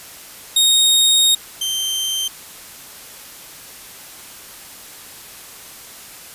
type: tone pair in turn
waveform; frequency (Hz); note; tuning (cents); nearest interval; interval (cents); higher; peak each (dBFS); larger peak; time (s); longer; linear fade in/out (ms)
sawtooth; 3729 / 3128; A#7 / G7; 0 / -4; minor third; 304; first; -8 / -16; first; 0.56-1.35 / 1.61-2.28; first; 5
effects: white hiss -38 dBFS RMS until 6.34 s + resampled to 32000 Hz